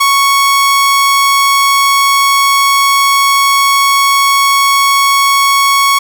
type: tone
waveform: sawtooth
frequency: 1108.7 Hz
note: C#6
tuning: in tune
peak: -3 dBFS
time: 0-5.99 s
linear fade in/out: 10 ms
effects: none